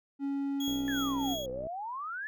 triangle tone with pitch glide, 278.2 to 274.4 Hz, C#4 to C#4, +6 to -17 cents, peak -28 dBFS, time 0.19-1.37 s, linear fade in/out 50 ms, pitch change -23 cents, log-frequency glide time 0.78-1.26 s
35% pulse tone with tremolo, 3322 Hz, G#7, in tune, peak -32 dBFS, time 0.6-1.46 s, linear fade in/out 5 ms, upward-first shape triangle, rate 3.1 Hz, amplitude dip 80%
click train, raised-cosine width 2 ms, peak -31 dBFS, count 64, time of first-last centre 0.68-1.669 s, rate 63.7 Hz
sine exponential two-way sweep, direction down then up, 1760 to 494.2 to 1760 Hz, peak -35 dBFS, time 0.88-2.27 s, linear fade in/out 0 ms, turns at 1.5 s
effects none

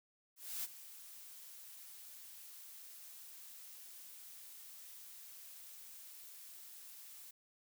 blue noise with ADSR envelope, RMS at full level -40 dBFS, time 0.36-7.31 s, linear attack 280 ms, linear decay 26 ms, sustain -14 dB, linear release 7 ms, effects none

